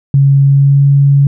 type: tone with pitch glide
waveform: sine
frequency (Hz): 138.59 to 140.2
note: C#3 to C#3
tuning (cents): 0 to +20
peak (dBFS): -4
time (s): 0.14-1.27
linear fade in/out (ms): 2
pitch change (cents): +20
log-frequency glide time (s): 0.44-0.84
effects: none